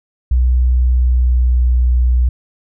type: tone with pitch glide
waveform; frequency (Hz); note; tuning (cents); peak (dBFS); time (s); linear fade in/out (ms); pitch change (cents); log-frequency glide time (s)
sine; 62.2 to 61.49; B1 to B1; +13 to -7; -9; 0.31-2.29; 5; -20; 0.88-1.64
effects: none